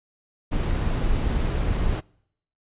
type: noise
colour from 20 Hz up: brown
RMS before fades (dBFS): -23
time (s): 0.51-2.01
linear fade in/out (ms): 20
effects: noise-tail reverb RT60 0.7 s tail -25 dB re dry + resampled to 8000 Hz